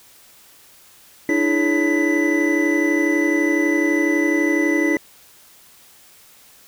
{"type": "tone cluster", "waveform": "triangle", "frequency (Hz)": [297.9, 329.9, 419.9, 561, 1992], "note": ["D4", "E4", "G#4", "C#5", "B6"], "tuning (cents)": [25, 1, 19, 21, 14], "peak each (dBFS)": [-18, -18, -25, -26, -20], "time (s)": [1.29, 4.97], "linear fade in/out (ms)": 2, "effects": ["white hiss -49 dBFS RMS until 6.67 s"]}